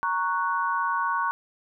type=chord; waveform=sine; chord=F# major; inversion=first; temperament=equal; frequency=932.3 / 1108.7 / 1480 Hz; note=A#5 / C#6 / F#6; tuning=0 / 0 / 0 cents; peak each=-28 / -26 / -29 dBFS; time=0.03-1.31 s; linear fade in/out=0 ms; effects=none